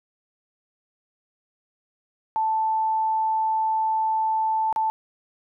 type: tone with dropouts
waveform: sine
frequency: 880 Hz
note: A5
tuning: in tune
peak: -20 dBFS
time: 2.36-4.9 s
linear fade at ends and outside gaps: 0 ms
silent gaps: 4.727-4.761 s
effects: none